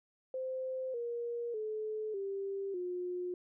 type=tone with pitch steps; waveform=sine; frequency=519 / 473.2 / 431.4 / 393.3 / 358.6 Hz; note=C5 / A#4 / A4 / G4 / F4; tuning=-14 / +26 / -34 / +6 / +46 cents; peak=-35 dBFS; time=0.34-3.34 s; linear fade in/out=2 ms; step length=600 ms; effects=none